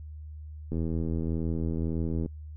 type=click train; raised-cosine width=3 ms; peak=-19 dBFS; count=127; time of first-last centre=0.72-2.26 s; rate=81.8 Hz; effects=noise-tail reverb RT60 0.1 s tail -25 dB re dry + added 76 Hz sine -39 dBFS peak until 2.56 s